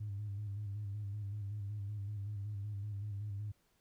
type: tone with vibrato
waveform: sine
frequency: 102.4 Hz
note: G#2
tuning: 24 cents flat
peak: -37 dBFS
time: 0-3.52 s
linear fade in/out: 10 ms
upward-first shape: square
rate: 5.3 Hz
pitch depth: 48 cents each way
effects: tanh soft clip ceiling -34 dBFS + pink hiss -75 dBFS RMS until 3.8 s